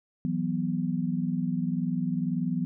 sine chord, E suspended second, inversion none, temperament equal, 164.81 / 185 / 246.9 Hz, E3 / F#3 / B3, 0 / 0 / 0 cents, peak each -30 dBFS, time 0.25-2.65 s, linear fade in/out 0 ms, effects none

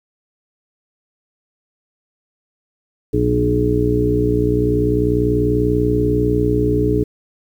harmonic tone with a mistuned harmonic, 60.3 Hz, B1, 41 cents flat, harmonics 1 / 2 / 3 / 4 / 5 / 6 / 7, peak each -22 / -20 / -26 / -29 / -19 / -28 / -18 dBFS, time 3.13-7.04 s, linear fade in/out 10 ms, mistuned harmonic 2, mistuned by -22 cents, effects 8-bit

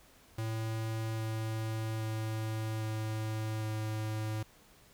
square tone with pitch steps, 111.4 / 110.69 / 109.99 / 109.3 / 108.6 Hz, A2 / A2 / A2 / A2 / A2, +22 / +11 / 0 / -11 / -22 cents, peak -34 dBFS, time 0.38-4.43 s, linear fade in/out 5 ms, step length 810 ms, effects pink hiss -61 dBFS RMS until 4.93 s

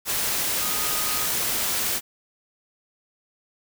sine tone in noise, 1244.5 Hz, D#6, in tune, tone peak -35 dBFS, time 0.59-1.29 s, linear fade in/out 50 ms, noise white, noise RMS -25 dBFS, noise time 0.05-2.01 s, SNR -13 dB, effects none

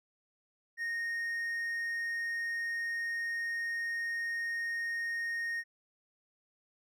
triangle tone, 1855 Hz, A#6, 9 cents flat, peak -31 dBFS, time 0.77-5.64 s, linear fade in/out 50 ms, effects none

